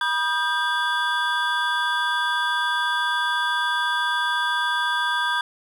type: tone cluster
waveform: triangle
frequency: 968 / 1226 / 1582 / 3424 Hz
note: B5 / D#6 / G6 / A7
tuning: -35 / -26 / +15 / -48 cents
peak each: -24 / -27 / -22 / -27 dBFS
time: 0.01-5.41 s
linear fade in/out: 2 ms
effects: none